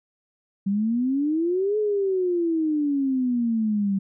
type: exponential two-way sweep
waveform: sine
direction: up then down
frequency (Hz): 192.2 to 430 to 192.2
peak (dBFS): -20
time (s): 0.66-3.99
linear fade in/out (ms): 10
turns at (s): 1.78
effects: none